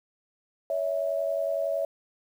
sine tone pair together, 563.2 / 654 Hz, C#5 / E5, +27 / -14 cents, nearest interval minor third, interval 259 cents, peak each -28 / -28 dBFS, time 0.7-1.85 s, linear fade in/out 2 ms, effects 9-bit

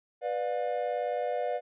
triangle chord, B diminished, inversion none, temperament just, 493.9 / 592.7 / 711.2 Hz, B4 / D5 / F5, 0 / +16 / +31 cents, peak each -31 dBFS, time 0.21-1.61 s, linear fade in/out 50 ms, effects resampled to 8000 Hz

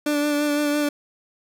30% pulse tone with vibrato, 293.7 Hz, D4, in tune, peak -17 dBFS, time 0.06-0.89 s, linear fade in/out 5 ms, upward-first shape sine, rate 5.9 Hz, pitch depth 20 cents each way, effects none

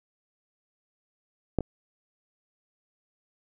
clicks, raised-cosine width 2 ms, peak -10 / -19 dBFS, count 2, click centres 1.587 / 1.607 s, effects none

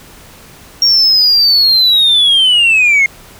sine linear sweep, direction down, 5588 to 2124 Hz, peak -4 dBFS, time 0.82-3.06 s, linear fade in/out 2 ms, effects tanh soft clip ceiling -4 dBFS + pink hiss -38 dBFS RMS until 3.39 s

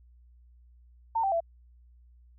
sine tone with pitch steps, 906 / 779.7 / 670.9 Hz, A#5 / G5 / E5, -50 / -10 / +30 cents, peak -24 dBFS, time 1.15-1.405 s, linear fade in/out 10 ms, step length 85 ms, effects added 60 Hz sine -54 dBFS peak until 2.38 s

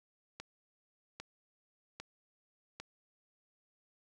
click train, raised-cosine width 0.2 ms, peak -26 dBFS, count 4, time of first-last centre 0.4-2.8 s, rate 1.25 Hz, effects none

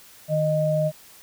sine tone pair together, 154.5 / 618 Hz, D#3 / D#5, -12 / -12 cents, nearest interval 2 octaves, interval 2400 cents, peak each -23 / -21 dBFS, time 0.28-0.92 s, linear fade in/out 50 ms, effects white hiss -49 dBFS RMS until 1.22 s

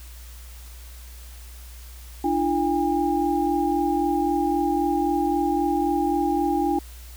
sine tone cluster, 296.7 / 340.5 / 809 Hz, D4 / F4 / G#5, +18 / -44 / -46 cents, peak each -24 dBFS, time 2.24-6.79 s, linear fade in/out 5 ms, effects added 60 Hz sine -39 dBFS peak until 7.16 s + white hiss -48 dBFS RMS until 7.16 s

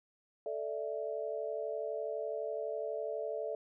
sine chord, A suspended fourth, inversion none, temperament equal, 440 / 587.3 / 659.3 Hz, A4 / D5 / E5, 0 / 0 / 0 cents, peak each -39 / -39 / -40 dBFS, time 0.46-3.55 s, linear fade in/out 2 ms, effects none

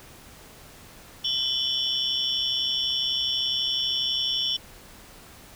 sine tone cluster, 2984 / 3116 / 3446 / 5490 Hz, F#7 / G7 / A7 / F8, +14 / -11 / -37 / -31 cents, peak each -29 / -30 / -27 / -32 dBFS, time 1.24-4.57 s, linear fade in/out 10 ms, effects pink hiss -48 dBFS RMS until 5.55 s

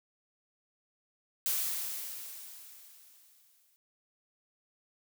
blue noise with exponential decay, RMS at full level -30 dBFS, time 1.46-3.76 s, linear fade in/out 0 ms, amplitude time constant 500 ms, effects none

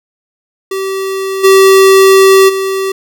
square tone with level steps, 385.5 Hz, G4, 29 cents flat, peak -15 / -3 / -13 dBFS, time 0.71-2.92 s, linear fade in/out 5 ms, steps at 1.43 / 2.48 s, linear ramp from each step 20 ms, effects none

